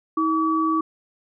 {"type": "tone pair together", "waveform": "sine", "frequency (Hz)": [320, 1143], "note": ["D#4", "D6"], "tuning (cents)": [49, -47], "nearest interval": "octave + minor seventh", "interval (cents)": 2204, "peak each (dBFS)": -21, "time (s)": [0.17, 0.81], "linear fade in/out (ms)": 5, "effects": []}